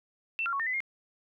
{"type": "tone with pitch steps", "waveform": "sine", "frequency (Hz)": [2681, 1382, 1111, 1820, 2014, 2130], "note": ["E7", "F6", "C#6", "A#6", "B6", "C7"], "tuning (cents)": [29, -19, 4, -42, 33, 30], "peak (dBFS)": -28, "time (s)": [0.39, 0.804], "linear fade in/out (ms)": 0, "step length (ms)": 69, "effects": []}